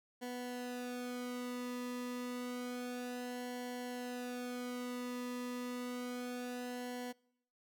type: tone with flanger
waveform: sawtooth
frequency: 246.9 Hz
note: B3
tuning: in tune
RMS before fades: -42 dBFS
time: 0.21-7.13 s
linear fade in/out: 20 ms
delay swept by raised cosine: 0.8 to 1.31 ms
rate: 0.29 Hz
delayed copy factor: -0.8
effects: noise-tail reverb RT60 0.8 s tail -26 dB re dry